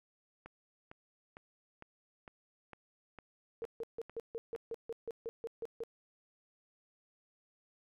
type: click train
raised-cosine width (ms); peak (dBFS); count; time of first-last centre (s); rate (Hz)
0.5; -34; 10; 0.46-4.551; 2.2
type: tone bursts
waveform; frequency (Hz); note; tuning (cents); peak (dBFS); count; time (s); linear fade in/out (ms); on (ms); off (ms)
sine; 458.6; A#4; -28; -37; 13; 3.62-5.836; 0; 32; 150
effects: none